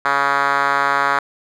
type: tone with band-pass filter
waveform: 5% pulse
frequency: 140 Hz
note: C#3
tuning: 18 cents sharp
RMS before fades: -17 dBFS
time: 0.05-1.19 s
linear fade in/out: 2 ms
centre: 1300 Hz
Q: 1.6
effects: none